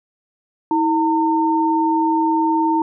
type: tone pair together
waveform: sine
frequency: 322 / 909.5 Hz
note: E4 / A#5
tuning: -41 / -43 cents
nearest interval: octave + tritone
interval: 1798 cents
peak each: -17 dBFS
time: 0.71-2.82 s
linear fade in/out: 2 ms
effects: none